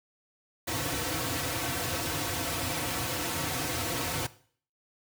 pink noise with comb filter, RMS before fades -31 dBFS, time 0.67-4.27 s, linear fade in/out 10 ms, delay 4.9 ms, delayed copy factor -1, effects noise-tail reverb RT60 0.5 s tail -17 dB re dry + high-pass 100 Hz 12 dB/octave

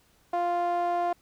sawtooth tone with band-pass filter, 349.2 Hz, F4, in tune, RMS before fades -27 dBFS, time 0.33-1.13 s, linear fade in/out 5 ms, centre 750 Hz, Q 3.4, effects pink hiss -64 dBFS RMS until 1.21 s

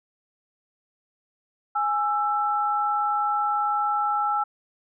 sine tone pair together, 830.6 / 1329 Hz, G#5 / E6, 0 / +14 cents, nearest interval minor sixth, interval 814 cents, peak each -24 dBFS, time 1.75-4.44 s, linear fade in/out 10 ms, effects none

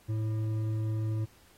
sine tone with hard clipping, 109.2 Hz, A2, 13 cents flat, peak -30 dBFS, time 0.08-1.26 s, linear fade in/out 20 ms, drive 7 dB, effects pink hiss -61 dBFS RMS until 1.57 s + AAC 48 kbps

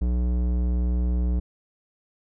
square tone with low-pass filter, 60.6 Hz, B1, 32 cents flat, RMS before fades -23 dBFS, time 0.01-1.4 s, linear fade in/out 10 ms, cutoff 360 Hz, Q 0.53, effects none

